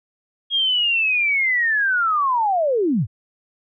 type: linear sweep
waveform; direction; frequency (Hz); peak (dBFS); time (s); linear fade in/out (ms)
sine; down; 3283 to 82.41; -16; 0.5-3.07; 50
effects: none